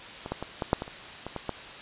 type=clicks; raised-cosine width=1 ms; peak=-21 / -15 / -19 / -14 / -6 / -18 / -27 / -21 / -18 / -15 dBFS; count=10; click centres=0.261 / 0.32 / 0.426 / 0.622 / 0.731 / 0.821 / 0.879 / 1.266 / 1.363 / 1.493 s; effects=white hiss -42 dBFS RMS until 1.81 s + resampled to 8000 Hz